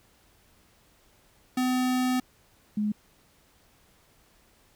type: tone pair in turn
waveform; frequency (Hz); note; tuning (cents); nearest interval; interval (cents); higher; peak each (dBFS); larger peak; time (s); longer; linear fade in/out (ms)
square / sine; 253.6 / 210; B3 / G#3; +46 / +19; minor third; 327; first; -24; neither; 1.57-2.2 / 2.77-2.92; first; 5
effects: pink hiss -62 dBFS RMS until 4.75 s